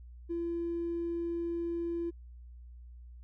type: tone with tanh clipping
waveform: triangle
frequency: 339.3 Hz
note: F4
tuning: 50 cents flat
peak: -31 dBFS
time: 0.29-2.11 s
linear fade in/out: 20 ms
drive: 1 dB
effects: added 60 Hz sine -47 dBFS peak until 3.23 s